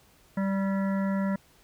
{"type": "harmonic tone with a mistuned harmonic", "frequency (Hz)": 195, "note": "G3", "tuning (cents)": -9, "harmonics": [1, 3, 5, 7, 9, 10], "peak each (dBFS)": [-25, -35, -39, -42, -44, -45], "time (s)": [0.37, 1.36], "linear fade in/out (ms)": 5, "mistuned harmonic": 9, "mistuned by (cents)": -42, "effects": ["pink hiss -60 dBFS RMS until 1.63 s"]}